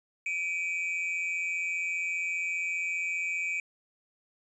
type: tone pair together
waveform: triangle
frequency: 2315 / 2490 Hz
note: D7 / D#7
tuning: -25 / +1 cents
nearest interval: minor second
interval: 126 cents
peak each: -30 / -31 dBFS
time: 0.26-3.6 s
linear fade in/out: 2 ms
effects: resampled to 24000 Hz